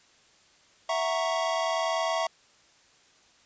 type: chord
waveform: square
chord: F# dominant seventh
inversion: third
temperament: equal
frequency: 659.3 / 740 / 932.3 / 1108.7 Hz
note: E5 / F#5 / A#5 / C#6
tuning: 0 / 0 / 0 / 0 cents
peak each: -29 / -35 / -34 / -33 dBFS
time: 0.89-2.27 s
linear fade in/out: 5 ms
effects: white hiss -60 dBFS RMS until 3.45 s + resampled to 16000 Hz